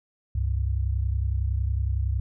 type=tone pair together; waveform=sine; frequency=67.14 / 98 Hz; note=C2 / G2; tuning=+45 / 0 cents; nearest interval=perfect fifth; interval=655 cents; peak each=-24 / -27 dBFS; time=0.35-2.2 s; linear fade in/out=5 ms; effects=none